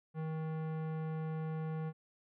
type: tone with tanh clipping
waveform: sine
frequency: 158.3 Hz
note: D#3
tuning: 30 cents sharp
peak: -38 dBFS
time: 0.14-1.93 s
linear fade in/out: 50 ms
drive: 18 dB
effects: none